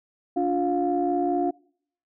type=tone cluster; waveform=sine; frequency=288 / 352.6 / 707 Hz; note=D4 / F4 / F5; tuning=-34 / +17 / +21 cents; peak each=-25 dBFS; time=0.36-1.51 s; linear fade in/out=10 ms; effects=noise-tail reverb RT60 0.6 s tail -25 dB re dry + tanh soft clip ceiling -12 dBFS